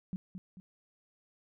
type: tone with echo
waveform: sine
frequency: 185 Hz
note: F#3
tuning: in tune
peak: -33 dBFS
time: 0.13-0.16 s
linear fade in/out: 0 ms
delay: 220 ms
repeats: 2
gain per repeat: -7 dB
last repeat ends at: 0.6 s
effects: none